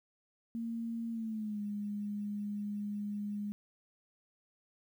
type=tone with pitch glide; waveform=sine; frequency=230 to 206.1 Hz; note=A#3 to G#3; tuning=-23 to -13 cents; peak=-35 dBFS; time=0.55-3.52 s; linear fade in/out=0 ms; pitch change=-190 cents; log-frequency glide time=1.11-1.61 s; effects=11-bit